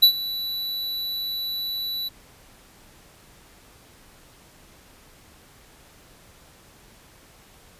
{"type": "tone with ADSR envelope", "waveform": "square", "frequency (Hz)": 3951, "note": "B7", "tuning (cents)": 0, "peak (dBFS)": -9, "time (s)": [0.02, 2.09], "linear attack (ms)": 13, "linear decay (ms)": 86, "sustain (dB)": -18, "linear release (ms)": 15, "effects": ["pink hiss -52 dBFS RMS until 7.79 s", "resampled to 32000 Hz"]}